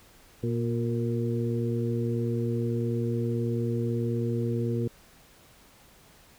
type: harmonic tone with a mistuned harmonic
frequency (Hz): 118.4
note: A#2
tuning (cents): +27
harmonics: 1 / 2 / 3 / 4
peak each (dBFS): -28 / -31 / -33 / -34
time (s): 0.43-4.88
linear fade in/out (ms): 5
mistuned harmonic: 4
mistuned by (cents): -34
effects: pink hiss -56 dBFS RMS until 6.38 s